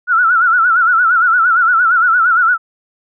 sine tone with vibrato, 1396.9 Hz, F6, in tune, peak -8 dBFS, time 0.07-2.58 s, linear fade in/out 50 ms, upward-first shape sine, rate 8.7 Hz, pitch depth 110 cents each way, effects none

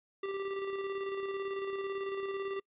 square tone with tremolo, 392 Hz, G4, in tune, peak -34 dBFS, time 0.23-2.6 s, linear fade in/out 5 ms, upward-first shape square, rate 18 Hz, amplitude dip 35%, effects noise-tail reverb RT60 0.1 s tail -26 dB re dry + resampled to 8000 Hz

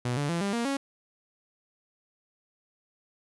sawtooth tone with pitch steps, 122.9 / 144.47 / 169.84 / 199.65 / 234.7 / 275.9 Hz, B2 / D3 / F3 / G3 / A#3 / C#4, -8 / -28 / -48 / +32 / +12 / -8 cents, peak -23 dBFS, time 0.05-0.77 s, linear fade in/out 5 ms, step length 120 ms, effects resampled to 24000 Hz

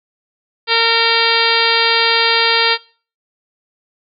harmonic tone with a mistuned harmonic, 458.8 Hz, A#4, 28 cents flat, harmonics 1 / 2 / 3 / 4 / 5 / 6 / 7 / 8 / 9 / 10, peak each -20 / -20 / -20 / -20 / -20 / -20 / -20 / -20 / -20 / -20 dBFS, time 0.67-2.78 s, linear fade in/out 50 ms, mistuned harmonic 10, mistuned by +45 cents, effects noise-tail reverb RT60 0.4 s tail -22 dB re dry

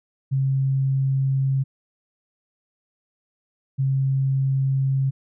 sine tone pair in turn, 134.8 / 134.8 Hz, C#3 / C#3, -48 / -48 cents, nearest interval unison, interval 0 cents, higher neither, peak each -18 dBFS, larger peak neither, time 0.31-1.64 / 3.78-5.11 s, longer neither, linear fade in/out 20 ms, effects none

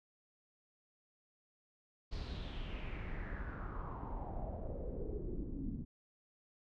brown noise with low-pass filter sweep, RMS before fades -42 dBFS, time 2.11-5.85 s, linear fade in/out 20 ms, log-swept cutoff 4700 to 230 Hz, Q 4.4, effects none

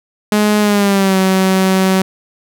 sawtooth tone with pitch glide, 210 to 189.26 Hz, G#3 to F#3, +19 to +39 cents, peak -6 dBFS, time 0.32-2.02 s, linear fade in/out 2 ms, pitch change -180 cents, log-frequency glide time 0.6-1.17 s, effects none

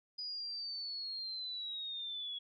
sine linear sweep, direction down, 4950 to 3343 Hz, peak -39 dBFS, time 0.18-2.39 s, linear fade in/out 10 ms, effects none

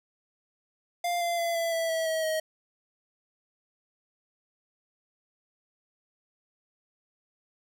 square tone with pitch steps, 698.5 / 688.5 / 678.6 / 668.9 / 659.3 / 649.8 / 640.5 / 631.3 Hz, F5 / F5 / F5 / E5 / E5 / E5 / E5 / D#5, 0 / -25 / -50 / +25 / 0 / -25 / -50 / +25 cents, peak -27 dBFS, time 1.04-2.4 s, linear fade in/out 5 ms, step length 170 ms, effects none

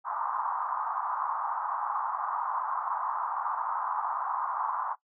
pink band-pass noise, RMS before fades -32 dBFS, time 0.04-4.96 s, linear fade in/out 50 ms, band 870 to 1200 Hz, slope 48 dB/octave, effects noise-tail reverb RT60 0.1 s tail -17 dB re dry

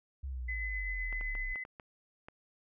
sine exponential sweep, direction down, 69.3 to 31.02 Hz, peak -36 dBFS, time 0.23-1.54 s, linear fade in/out 10 ms
sine tone with tremolo, 2024 Hz, B6, 42 cents sharp, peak -35 dBFS, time 0.48-1.64 s, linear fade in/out 10 ms, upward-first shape sine, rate 7.8 Hz, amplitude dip 25%
clicks, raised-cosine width 0.5 ms, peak -32 dBFS, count 7, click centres 1.127 / 1.211 / 1.352 / 1.558 / 1.651 / 1.798 / 2.285 s
effects none

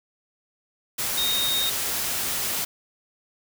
sine tone in noise, 3714 Hz, A#7, 7 cents flat, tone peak -23 dBFS, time 1.17-1.7 s, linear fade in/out 10 ms, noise white, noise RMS -27 dBFS, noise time 0.98-2.65 s, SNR +1 dB, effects none

